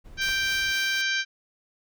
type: noise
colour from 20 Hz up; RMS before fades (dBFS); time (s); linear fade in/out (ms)
brown; -45; 0.04-0.73; 20
type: harmonic tone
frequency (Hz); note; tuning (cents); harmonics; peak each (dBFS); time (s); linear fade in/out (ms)
784; G5; 0; 2 / 3 / 4 / 5 / 6 / 7 / 8; -26 / -30 / -32 / -34 / -36 / -37 / -38; 0.17-1.25; 50
type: noise with tremolo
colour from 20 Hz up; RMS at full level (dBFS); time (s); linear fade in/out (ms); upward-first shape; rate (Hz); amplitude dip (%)
white; -40; 0.21-1.02; 10; sine; 3.9; 40
type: clicks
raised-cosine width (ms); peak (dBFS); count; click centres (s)
0.5; -30 / -26; 2; 0.285 / 0.291
effects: none